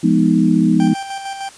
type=chord; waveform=sine; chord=F half-diminished seventh; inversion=none; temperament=equal with one note detuned; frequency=172.41 / 207.7 / 246.9 / 311.1 Hz; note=F3 / Ab3 / Cb4 / Eb4; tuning=-22 / 0 / 0 / 0 cents; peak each=-16 dBFS; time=0.03-0.94 s; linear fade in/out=10 ms
type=tone with tremolo; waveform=40% pulse; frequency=785 Hz; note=G5; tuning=2 cents sharp; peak=-22 dBFS; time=0.8-1.49 s; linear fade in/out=0 ms; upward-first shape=square; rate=6.6 Hz; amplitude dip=45%
effects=white hiss -41 dBFS RMS until 1.57 s + resampled to 22050 Hz